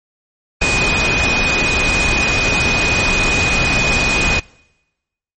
sine tone in noise, 2489 Hz, D#7, in tune, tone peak -15 dBFS, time 0.61-4.4 s, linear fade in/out 10 ms, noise pink, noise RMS -17 dBFS, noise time 0.61-4.4 s, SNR -1 dB, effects noise-tail reverb RT60 1.0 s tail -25 dB re dry + MP3 32 kbps

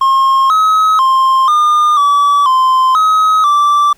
triangle tone with pitch steps, 1072 / 1277 / 1055 / 1212 / 1148 / 1038 / 1271 / 1168 Hz, C6 / D#6 / C6 / D#6 / D6 / C6 / D#6 / D6, +42 / +45 / +14 / -46 / -40 / -14 / +36 / -10 cents, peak -5 dBFS, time 0.01-3.93 s, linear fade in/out 5 ms, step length 490 ms, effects pink hiss -50 dBFS RMS until 3.97 s

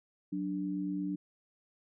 sine tone pair together, 185 / 293.7 Hz, F#3 / D4, 0 / 0 cents, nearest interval minor sixth, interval 800 cents, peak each -36 / -34 dBFS, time 0.32-1.16 s, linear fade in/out 10 ms, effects none

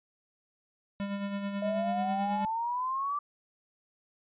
square tone with tremolo, 200 Hz, G3, 35 cents sharp, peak -31 dBFS, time 1-2.45 s, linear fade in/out 0 ms, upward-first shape sine, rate 9.2 Hz, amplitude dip 45%
sine exponential sweep, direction up, 622.3 to 1174.7 Hz, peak -29 dBFS, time 1.62-3.19 s, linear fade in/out 5 ms
effects resampled to 8000 Hz

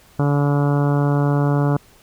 harmonic tone, 143.6 Hz, D3, 39 cents flat, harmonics 1 / 2 / 3 / 4 / 5 / 6 / 7 / 8 / 9 / 10, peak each -16 / -22 / -26 / -28 / -30 / -32 / -33 / -34 / -35 / -36 dBFS, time 0.19-1.77 s, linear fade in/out 5 ms, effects pink hiss -51 dBFS RMS until 2.02 s

